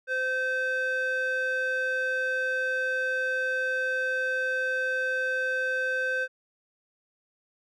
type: tone with band-pass filter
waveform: square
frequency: 516 Hz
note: C5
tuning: 24 cents flat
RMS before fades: -28 dBFS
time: 0.07-6.28 s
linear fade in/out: 50 ms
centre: 1300 Hz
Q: 4.5
effects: none